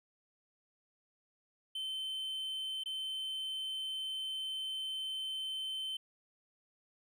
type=tone with dropouts; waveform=triangle; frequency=3081 Hz; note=G7; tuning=31 cents flat; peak=-35 dBFS; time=1.75-5.97 s; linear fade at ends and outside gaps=5 ms; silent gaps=2.837-2.858 s; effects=none